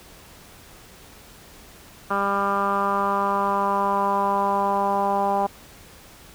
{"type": "tone with low-pass filter sweep", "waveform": "10% pulse", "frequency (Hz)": 199.1, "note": "G3", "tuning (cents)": 27, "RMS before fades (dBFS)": -22, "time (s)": [2.1, 5.47], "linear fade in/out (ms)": 10, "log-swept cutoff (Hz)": [1300, 860], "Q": 4.3, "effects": ["pink hiss -47 dBFS RMS until 6.34 s"]}